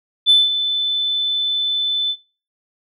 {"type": "tone with ADSR envelope", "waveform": "sine", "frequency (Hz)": 3515, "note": "A7", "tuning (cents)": -2, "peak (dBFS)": -6, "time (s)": [0.26, 2.16], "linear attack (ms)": 37, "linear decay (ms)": 190, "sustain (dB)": -11, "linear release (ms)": 59, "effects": ["noise-tail reverb RT60 0.4 s tail -23 dB re dry", "tanh soft clip ceiling -4 dBFS"]}